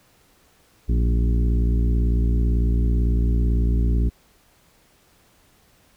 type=harmonic tone with a mistuned harmonic; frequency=58 Hz; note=A#1; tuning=8 cents flat; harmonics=1 / 2 / 3 / 4 / 5 / 6 / 7; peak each=-17 / -26 / -30 / -32 / -33 / -39 / -38 dBFS; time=0.88-4.1 s; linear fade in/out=20 ms; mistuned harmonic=3; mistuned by=+63 cents; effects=pink hiss -58 dBFS RMS until 5.96 s